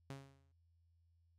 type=tone with exponential decay; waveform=sawtooth; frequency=136.8 Hz; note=C#3; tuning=23 cents flat; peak=-40 dBFS; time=0.1-0.52 s; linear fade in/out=0 ms; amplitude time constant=91 ms; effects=added 84 Hz sine -70 dBFS peak until 1.38 s + low-pass 10000 Hz 12 dB/octave